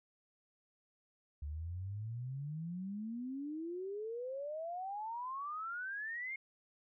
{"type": "exponential sweep", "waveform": "sine", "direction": "up", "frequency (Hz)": [70.9, 2167], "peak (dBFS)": -39, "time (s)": [1.42, 6.36], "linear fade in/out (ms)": 5, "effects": []}